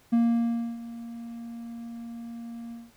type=tone with ADSR envelope; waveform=triangle; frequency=233.1 Hz; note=A#3; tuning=in tune; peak=-16 dBFS; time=0.12-2.92 s; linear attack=14 ms; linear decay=640 ms; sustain=-18 dB; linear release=200 ms; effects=pink hiss -60 dBFS RMS until 2.96 s